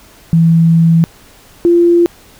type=tone pair in turn; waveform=sine; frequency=165.2 / 344.4 Hz; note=E3 / F4; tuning=+4 / -24 cents; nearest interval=octave + minor second; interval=1272 cents; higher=second; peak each=-5 dBFS; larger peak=neither; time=0.33-1.04 / 1.65-2.06 s; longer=first; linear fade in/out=0 ms; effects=pink hiss -42 dBFS RMS until 2.39 s